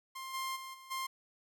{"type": "tone with level steps", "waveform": "sawtooth", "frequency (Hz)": 1056, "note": "C6", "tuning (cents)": 16, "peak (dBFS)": [-38, -32, -40, -48, -32], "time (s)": [0.15, 1.07], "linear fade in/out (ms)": 10, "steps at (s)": [0.33, 0.55, 0.73, 0.9], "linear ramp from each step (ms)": 20, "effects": []}